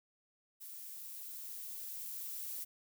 violet noise with level ramp, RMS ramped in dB -49 to -42 dBFS, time 0.6-2.65 s, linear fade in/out 20 ms, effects none

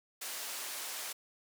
white band-pass noise, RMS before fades -41 dBFS, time 0.21-1.13 s, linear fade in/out 10 ms, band 450 to 13000 Hz, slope 12 dB/octave, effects none

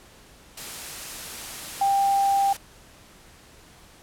sine tone in noise, 792 Hz, G5, 18 cents sharp, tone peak -18 dBFS, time 1.81-2.53 s, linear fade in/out 5 ms, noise white, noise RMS -36 dBFS, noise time 0.57-2.57 s, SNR +15 dB, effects pink hiss -51 dBFS RMS until 4.02 s + low-pass 12000 Hz 12 dB/octave

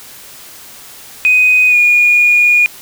sine tone with pitch glide, 2500 to 2439 Hz, D#7 to D#7, +8 to -35 cents, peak -5 dBFS, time 1.25-2.66 s, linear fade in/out 0 ms, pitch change -43 cents, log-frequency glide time 1.68-1.76 s, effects tanh soft clip ceiling -1 dBFS + white hiss -35 dBFS RMS until 2.81 s

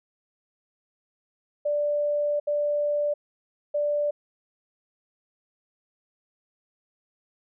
sine tone bursts at uneven times, 587.3 Hz, D5, in tune, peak -22 dBFS, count 3, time 1.65-2.4 / 2.47-3.14 / 3.74-4.11 s, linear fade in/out 10 ms, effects none

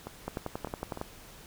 two click trains, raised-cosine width 1 ms, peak -24 / -19 dBFS, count 4 / 9, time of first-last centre 0.07-0.974 / 0.28-1.014 s, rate 3.32 / 10.9 Hz, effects pink hiss -51 dBFS RMS until 1.46 s

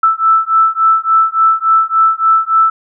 sine beating tone pair, 1318.5 / 1322 Hz, E6 / E6, 0 / +5 cents, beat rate 3.5 Hz, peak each -11 dBFS, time 0.03-2.7 s, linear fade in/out 5 ms, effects none

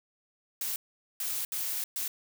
blue noise bursts at uneven times, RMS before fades -33 dBFS, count 4, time 0.61-0.76 / 1.2-1.45 / 1.52-1.84 / 1.96-2.08 s, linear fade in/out 2 ms, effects none

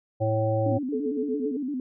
harmonic tone, 110 Hz, A2, in tune, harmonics 1 / 3 / 5 / 7, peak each -25 / -32 / -25 / -32 dBFS, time 0.2-0.79 s, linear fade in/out 20 ms
sine tone with vibrato, 272.4 Hz, C#4, 30 cents flat, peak -27 dBFS, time 0.66-1.8 s, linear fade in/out 2 ms, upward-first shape square, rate 8.8 Hz, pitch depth 120 cents each way
sine tone with tremolo, 432.4 Hz, A4, 30 cents flat, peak -25 dBFS, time 0.92-1.57 s, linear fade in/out 10 ms, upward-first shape sine, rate 7.9 Hz, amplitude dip 80%
effects none

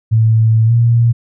sine tone with pitch glide, 111.6 to 117.35 Hz, A2 to A#2, +25 to +12 cents, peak -7 dBFS, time 0.11-1.13 s, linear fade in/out 20 ms, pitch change +87 cents, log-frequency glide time 0.66-0.72 s, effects none

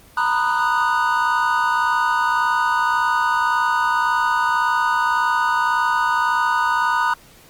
triangle chord, B major seventh, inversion third, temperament just, 926 / 987.8 / 1234.7 / 1481.6 Hz, A#5 / B5 / D#6 / F#6, -12 / 0 / -14 / +2 cents, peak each -20 dBFS, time 0.17-7.14 s, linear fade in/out 5 ms, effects pink hiss -48 dBFS RMS until 7.49 s + Opus 24 kbps

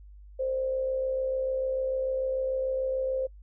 sine tone with amplitude modulation, 523.3 Hz, C5, in tune, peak -24 dBFS, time 0.39-3.27 s, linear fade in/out 10 ms, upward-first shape sine, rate 66.8 Hz, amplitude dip 45%, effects noise-tail reverb RT60 0.1 s tail -26 dB re dry + added 50 Hz sine -46 dBFS peak until 3.42 s

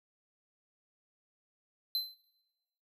square tone with exponential decay, 4072 Hz, C8, 48 cents flat, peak -28 dBFS, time 1.95-2.24 s, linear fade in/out 1 ms, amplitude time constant 63 ms, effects noise-tail reverb RT60 1.0 s tail -21 dB re dry

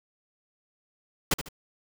pink noise with echo, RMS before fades -23 dBFS, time 1.31-1.34 s, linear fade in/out 5 ms, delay 74 ms, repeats 2, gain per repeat -10 dB, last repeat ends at 1.488 s, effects none

